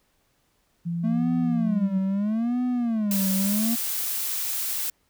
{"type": "tone with pitch glide", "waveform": "sine", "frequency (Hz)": [169.8, 188.4], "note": ["F3", "F#3"], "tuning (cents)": [-48, 32], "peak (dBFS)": -25, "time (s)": [0.85, 1.99], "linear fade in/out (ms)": 20, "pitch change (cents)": 180, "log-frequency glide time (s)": [1.56, 1.8]}
{"type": "tone with vibrato", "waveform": "triangle", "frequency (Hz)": 218.6, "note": "A3", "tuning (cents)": -11, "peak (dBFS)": -20, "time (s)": [1.03, 3.76], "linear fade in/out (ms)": 20, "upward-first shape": "sine", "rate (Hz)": 0.77, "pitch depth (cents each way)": 230}
{"type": "noise", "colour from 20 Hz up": "blue", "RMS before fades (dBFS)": -28, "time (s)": [3.11, 4.9], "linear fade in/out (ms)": 2}
{"effects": ["pink hiss -68 dBFS RMS until 5.09 s"]}